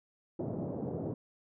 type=band-pass noise; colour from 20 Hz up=pink; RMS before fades=-37 dBFS; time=0.39-1.14 s; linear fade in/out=5 ms; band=120 to 590 Hz; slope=24 dB/octave; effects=none